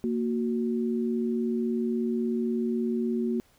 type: tone pair together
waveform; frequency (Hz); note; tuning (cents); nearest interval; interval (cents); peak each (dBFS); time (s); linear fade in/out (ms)
sine; 232.3 / 368.7; A#3 / F#4; -6 / -6; minor sixth; 800; -26 / -30; 0.04-3.4; 0
effects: pink hiss -63 dBFS RMS until 3.58 s